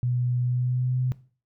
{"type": "tone with pitch glide", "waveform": "sine", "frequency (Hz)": [123.47, 127.23], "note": ["B2", "C3"], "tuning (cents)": [0, -48], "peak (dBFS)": -22, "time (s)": [0.03, 1.12], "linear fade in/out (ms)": 0, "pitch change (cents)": 52, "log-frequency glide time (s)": [0.43, 0.99], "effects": ["noise-tail reverb RT60 0.4 s tail -18 dB re dry"]}